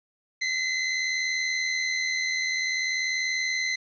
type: tone pair together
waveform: sawtooth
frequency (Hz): 1975.5 / 2056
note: B6 / C7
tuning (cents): 0 / -31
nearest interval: minor second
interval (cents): 69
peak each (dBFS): -30 / -22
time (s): 0.41-3.76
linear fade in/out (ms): 10
effects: resampled to 16000 Hz + 10-bit